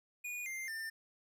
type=tone with pitch steps; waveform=square; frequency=2452 / 2098 / 1795 Hz; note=D#7 / C7 / A6; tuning=-26 / +4 / +34 cents; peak=-40 dBFS; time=0.24-0.9 s; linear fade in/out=10 ms; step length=220 ms; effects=none